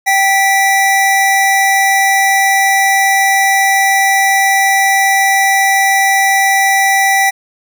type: tone pair together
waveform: square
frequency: 780 / 1965.5 Hz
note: G5 / B6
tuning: -9 / -9 cents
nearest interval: octave + major third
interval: 1600 cents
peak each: -12 dBFS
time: 0.06-7.31 s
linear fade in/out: 20 ms
effects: none